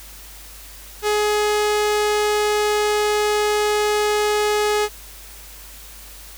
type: tone with low-pass filter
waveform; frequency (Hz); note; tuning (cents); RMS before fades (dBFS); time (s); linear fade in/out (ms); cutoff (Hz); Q
sawtooth; 419.9; G#4; +19; -19; 1.02-4.89; 50; 8900; 0.9
effects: added 50 Hz sine -42 dBFS peak until 6.37 s + white hiss -41 dBFS RMS until 6.37 s